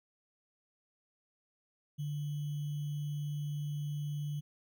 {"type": "tone with sample-and-hold", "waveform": "sine", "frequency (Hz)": 146.83, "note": "D3", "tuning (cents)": 0, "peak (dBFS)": -34, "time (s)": [1.98, 4.41], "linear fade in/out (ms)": 20, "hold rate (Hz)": 3150, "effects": []}